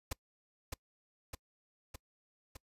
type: noise with echo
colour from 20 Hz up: pink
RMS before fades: -37 dBFS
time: 0.11-0.13 s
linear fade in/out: 5 ms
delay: 610 ms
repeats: 4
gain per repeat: -3 dB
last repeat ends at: 2.57 s
effects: noise-tail reverb RT60 0.1 s tail -25 dB re dry + resampled to 32000 Hz